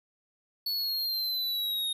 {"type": "linear sweep", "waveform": "square", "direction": "down", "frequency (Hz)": [4435, 3710], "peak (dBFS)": -29, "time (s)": [0.66, 1.93], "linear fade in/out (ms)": 5, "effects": ["11-bit"]}